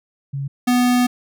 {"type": "tone pair in turn", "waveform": ["sine", "square"], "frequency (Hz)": [138.59, 246.9], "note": ["C#3", "B3"], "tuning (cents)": [0, 0], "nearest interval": "minor seventh", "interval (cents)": 1000, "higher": "second", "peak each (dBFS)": [-22, -14], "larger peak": "second", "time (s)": [[0.33, 0.48], [0.67, 1.07]], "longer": "second", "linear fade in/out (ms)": 10, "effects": []}